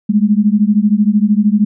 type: beating tone pair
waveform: sine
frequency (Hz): 203.4 / 216.4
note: G#3 / A3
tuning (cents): -36 / -29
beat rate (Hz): 13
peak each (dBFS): -11 / -12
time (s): 0.09-1.65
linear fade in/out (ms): 10
effects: none